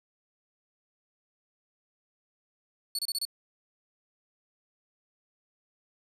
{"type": "tone bursts", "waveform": "sawtooth", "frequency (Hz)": 4435, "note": "C#8", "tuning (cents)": 0, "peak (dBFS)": -26, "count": 5, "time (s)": [2.95, 3.252], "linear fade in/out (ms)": 2, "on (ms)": 38, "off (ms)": 28, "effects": ["resampled to 32000 Hz"]}